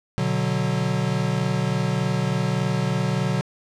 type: chord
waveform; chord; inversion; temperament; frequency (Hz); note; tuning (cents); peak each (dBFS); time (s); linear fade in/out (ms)
square; B minor; none; equal; 123.47 / 146.83 / 185; B2 / D3 / F#3; 0 / 0 / 0; -26; 0.18-3.41; 0
effects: low-pass 7000 Hz 12 dB/octave